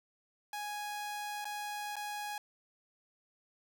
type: tone with dropouts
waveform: sawtooth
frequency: 830.6 Hz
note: G#5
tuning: in tune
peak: -34 dBFS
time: 0.53-2.38 s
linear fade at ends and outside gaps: 2 ms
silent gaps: 1.445-1.453 / 1.957-1.965 s
effects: none